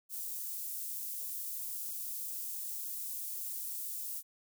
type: high-pass noise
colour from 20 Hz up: white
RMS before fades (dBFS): -40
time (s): 0.09-4.23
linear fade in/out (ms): 50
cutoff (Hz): 10000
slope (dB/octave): 12
effects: none